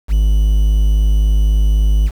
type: tone with quantisation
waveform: triangle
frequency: 51.91 Hz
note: G#1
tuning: in tune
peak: -7 dBFS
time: 0.08-2.11 s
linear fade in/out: 50 ms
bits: 6
effects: none